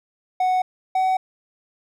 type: tone pair in turn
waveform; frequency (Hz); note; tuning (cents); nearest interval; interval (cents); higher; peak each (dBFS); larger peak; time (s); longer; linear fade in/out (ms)
triangle; 740 / 752.1; F#5 / F#5; 0 / +28; unison; 28; second; -15; neither; 0.4-0.62 / 0.95-1.17; neither; 5
effects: none